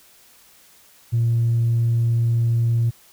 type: tone with tanh clipping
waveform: triangle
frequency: 116.54 Hz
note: A#2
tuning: in tune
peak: -16 dBFS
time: 1.12-2.91 s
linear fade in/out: 20 ms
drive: 5 dB
effects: white hiss -52 dBFS RMS until 3.12 s